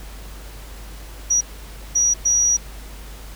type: tone bursts at uneven times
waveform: sine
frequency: 5790 Hz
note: F#8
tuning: 38 cents flat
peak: -14 dBFS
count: 3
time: 1.3-1.41 / 1.95-2.14 / 2.25-2.57 s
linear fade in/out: 10 ms
effects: added 50 Hz sine -35 dBFS peak until 3.35 s + pink hiss -42 dBFS RMS until 3.35 s